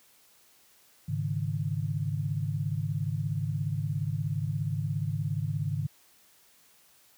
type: chord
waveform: sine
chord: Ab suspended fourth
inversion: none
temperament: equal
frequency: 103.83 / 138.59 / 155.56 Hz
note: Ab2 / Db3 / Eb3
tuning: 0 / 0 / 0 cents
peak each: -32 dBFS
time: 1.08-5.87 s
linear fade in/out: 10 ms
effects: white hiss -61 dBFS RMS until 7.17 s + high-pass 60 Hz 12 dB/octave